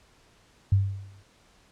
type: tone with exponential decay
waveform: sine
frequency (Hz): 98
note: G2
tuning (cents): 0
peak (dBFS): -15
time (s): 0.72-1.23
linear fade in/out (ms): 5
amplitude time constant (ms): 110
effects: pink hiss -60 dBFS RMS until 1.71 s + low-pass 8000 Hz 12 dB/octave